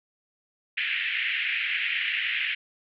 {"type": "band-pass noise", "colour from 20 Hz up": "pink", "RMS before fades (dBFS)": -28, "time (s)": [0.77, 2.55], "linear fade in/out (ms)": 10, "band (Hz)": [1800, 3000], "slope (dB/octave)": 48, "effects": []}